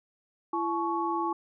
sine tone cluster, 337.8 / 857 / 1112 Hz, E4 / A5 / C#6, +42 / -46 / +5 cents, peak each -31 dBFS, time 0.53-1.33 s, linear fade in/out 5 ms, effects none

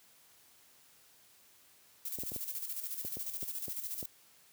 violet noise with tremolo, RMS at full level -38 dBFS, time 2.05-4.06 s, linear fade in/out 5 ms, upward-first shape square, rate 14 Hz, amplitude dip 55%
clicks, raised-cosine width 2 ms, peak -31 dBFS, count 9, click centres 2.187 / 2.235 / 2.319 / 2.362 / 3.049 / 3.17 / 3.429 / 3.682 / 4.028 s
effects white hiss -63 dBFS RMS until 4.52 s + high-pass 60 Hz 12 dB/octave

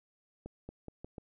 accelerating click train, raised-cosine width 2 ms, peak -30 dBFS, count 5, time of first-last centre 0.46-1.182 s, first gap 230 ms, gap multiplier 0.84, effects none

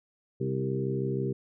harmonic tone with a mistuned harmonic, 66.1 Hz, C2, 18 cents sharp, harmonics 2 / 3 / 4 / 5 / 6 / 7, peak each -31 / -35 / -39 / -38 / -32 / -39 dBFS, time 0.4-1.33 s, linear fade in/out 10 ms, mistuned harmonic 6, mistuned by -28 cents, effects none

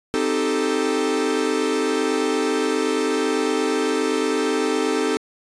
45% pulse chord, A half-diminished seventh, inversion first, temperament equal, 261.6 / 311.1 / 392 / 440 Hz, C4 / Eb4 / G4 / A4, 0 / 0 / 0 / 0 cents, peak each -26 / -25 / -26 / -23 dBFS, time 0.14-5.17 s, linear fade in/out 0 ms, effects resampled to 22050 Hz

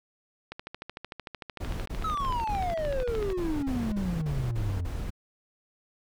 click train, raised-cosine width 0.3 ms, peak -22 dBFS, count 38, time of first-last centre 0.52-3.302 s, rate 13.3 Hz
brown noise bursts, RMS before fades -33 dBFS, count 12, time 1.6-5.105 s, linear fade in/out 10 ms, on 260 ms, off 35 ms
triangle exponential sweep, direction down, 1318.5 to 83.6 Hz, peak -26 dBFS, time 2.04-4.87 s, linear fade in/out 5 ms
effects none

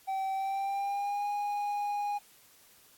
triangle tone with pitch glide, 771 to 821.6 Hz, G5 to G#5, -29 to -19 cents, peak -28 dBFS, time 0.07-2.19 s, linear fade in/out 20 ms, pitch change +110 cents, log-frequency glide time 0.33-1.27 s, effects white hiss -60 dBFS RMS until 2.97 s + AAC 64 kbps

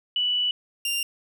sine / sawtooth tone pair in turn, 2960 / 2789 Hz, F#7 / F7, 0 / -3 cents, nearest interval minor second, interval 103 cents, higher first, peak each -21 dBFS, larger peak neither, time 0.16-0.51 / 0.85-1.03 s, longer first, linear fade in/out 2 ms, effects none

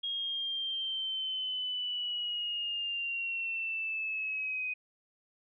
sine linear sweep, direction down, 3273 to 2497 Hz, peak -32 dBFS, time 0.03-4.74 s, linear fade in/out 10 ms, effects none

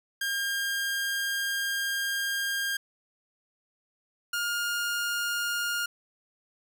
sawtooth tone pair in turn, 1609 / 1415.8 Hz, G6 / F6, +45 / +23 cents, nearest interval major second, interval 222 cents, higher first, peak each -24 dBFS, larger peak neither, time 0.21-2.77 / 4.33-5.86 s, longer first, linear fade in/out 5 ms, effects none

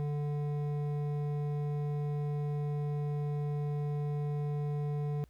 triangle tone with hard clipping, 146.6 Hz, D3, 3 cents flat, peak -33 dBFS, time 0-5.24 s, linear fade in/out 0 ms, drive 14 dB, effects added 60 Hz sine -58 dBFS peak until 5.29 s + pink hiss -72 dBFS RMS until 5.29 s

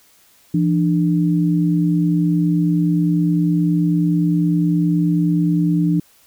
sine tone pair together, 168.8 / 298.4 Hz, E3 / D4, +41 / +28 cents, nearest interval minor seventh, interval 987 cents, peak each -15 / -18 dBFS, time 0.54-6 s, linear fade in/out 5 ms, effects white hiss -53 dBFS RMS until 6.26 s

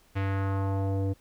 square tone with low-pass filter sweep, 97.5 Hz, G2, 9 cents flat, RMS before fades -28 dBFS, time 0.15-1.14 s, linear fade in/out 20 ms, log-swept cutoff 2400 to 430 Hz, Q 1.7, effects pink hiss -62 dBFS RMS until 1.2 s

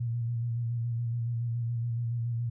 sine tone with vibrato, 117.6 Hz, A#2, 16 cents sharp, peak -28 dBFS, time 0-2.5 s, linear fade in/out 10 ms, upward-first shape square, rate 7.1 Hz, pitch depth 29 cents each way, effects none

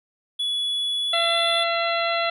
triangle tone with pitch glide, 3402 to 3453 Hz, G#7 to A7, +41 to -33 cents, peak -21 dBFS, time 0.39-1.64 s, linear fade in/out 10 ms, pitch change +26 cents, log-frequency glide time 1-1.36 s
harmonic tone, 676 Hz, E5, 43 cents sharp, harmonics 1 / 2 / 3 / 4 / 5 / 6, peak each -24 / -27 / -29 / -30 / -31 / -32 dBFS, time 1.13-2.3 s, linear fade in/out 5 ms
effects none

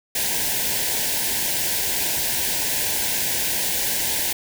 white band-stop noise, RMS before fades -23 dBFS, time 0.15-4.33 s, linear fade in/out 5 ms, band 1000 to 1500 Hz, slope 96 dB/octave, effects none

